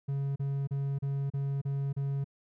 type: tone bursts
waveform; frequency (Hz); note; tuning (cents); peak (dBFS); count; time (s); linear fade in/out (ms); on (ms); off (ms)
triangle; 138.8; C#3; +3; -27; 7; 0.08-2.244; 10; 280; 34
effects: none